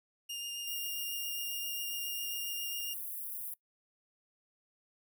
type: tone with vibrato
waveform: sawtooth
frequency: 2816 Hz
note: F7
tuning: 14 cents sharp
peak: -35 dBFS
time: 0.29-2.94 s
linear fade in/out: 10 ms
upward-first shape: sine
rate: 7.4 Hz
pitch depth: 10 cents each way
type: high-pass noise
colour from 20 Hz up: white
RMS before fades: -41 dBFS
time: 0.67-3.54 s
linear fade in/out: 5 ms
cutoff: 10000 Hz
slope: 48 dB/octave
effects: noise-tail reverb RT60 0.1 s tail -21 dB re dry